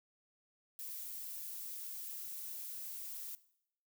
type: noise with high-pass filter sweep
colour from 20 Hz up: violet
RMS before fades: -45 dBFS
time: 0.79-3.35 s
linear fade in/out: 0 ms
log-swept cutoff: 210 to 740 Hz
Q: 2.1
effects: noise-tail reverb RT60 0.7 s tail -18 dB re dry